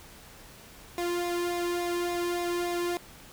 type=tone with flanger; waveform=sawtooth; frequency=349.2 Hz; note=F4; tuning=in tune; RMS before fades=-30 dBFS; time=0.98-2.97 s; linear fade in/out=0 ms; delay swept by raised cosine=0.65 to 1.4 ms; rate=3.5 Hz; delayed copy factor=-0.65; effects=pink hiss -50 dBFS RMS until 3.32 s